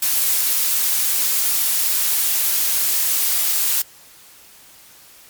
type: noise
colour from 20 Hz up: blue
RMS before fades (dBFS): -18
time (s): 0.02-3.82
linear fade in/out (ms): 5
effects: white hiss -46 dBFS RMS until 5.29 s + MP3 96 kbps